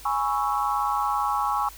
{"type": "chord", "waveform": "sine", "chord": "C# minor seventh", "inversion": "second", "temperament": "equal", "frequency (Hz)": [830.6, 987.8, 1108.7, 1318.5], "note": ["G#5", "B5", "C#6", "E6"], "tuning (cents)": [0, 0, 0, 0], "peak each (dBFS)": [-26, -31, -26, -30], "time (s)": [0.05, 1.69], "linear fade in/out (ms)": 5, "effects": ["added 50 Hz sine -46 dBFS peak until 1.77 s", "white hiss -46 dBFS RMS until 1.77 s"]}